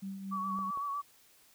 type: tone with tremolo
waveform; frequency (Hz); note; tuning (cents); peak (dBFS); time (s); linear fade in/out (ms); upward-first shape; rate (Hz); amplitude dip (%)
sine; 194.2; G3; -16; -36; 0.02-0.71; 10; triangle; 4.3; 50
type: tone with vibrato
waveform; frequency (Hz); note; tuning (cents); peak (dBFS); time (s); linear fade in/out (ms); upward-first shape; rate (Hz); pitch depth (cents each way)
sine; 1134; C#6; +39; -33; 0.31-1.02; 20; sine; 7.9; 41
type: clicks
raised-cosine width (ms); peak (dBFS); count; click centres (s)
1; -36; 2; 0.589 / 0.774
effects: white hiss -63 dBFS RMS until 1.54 s